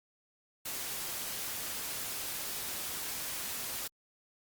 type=noise; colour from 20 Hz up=white; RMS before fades=-38 dBFS; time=0.65-3.88 s; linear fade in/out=10 ms; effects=Opus 48 kbps